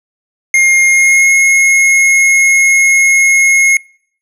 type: tone with pitch glide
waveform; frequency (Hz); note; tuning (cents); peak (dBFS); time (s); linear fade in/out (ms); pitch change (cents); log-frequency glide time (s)
square; 2132 to 2162; C7 to C#7; +32 to -44; -6; 0.54-3.77; 2; +24; 0.85-1.3
effects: noise-tail reverb RT60 0.6 s tail -26 dB re dry + low-pass 11000 Hz 12 dB/octave